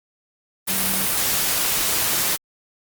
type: tone in noise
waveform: sine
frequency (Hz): 190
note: F#3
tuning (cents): +46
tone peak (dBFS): -31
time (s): 0.68-1.06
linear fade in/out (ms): 20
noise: white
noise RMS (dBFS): -21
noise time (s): 0.67-2.37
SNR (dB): -13
effects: Opus 32 kbps